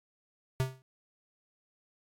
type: tone with exponential decay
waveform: square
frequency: 130.81 Hz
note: C3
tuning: in tune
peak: -24 dBFS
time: 0.6-0.82 s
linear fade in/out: 0 ms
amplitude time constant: 46 ms
effects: AAC 64 kbps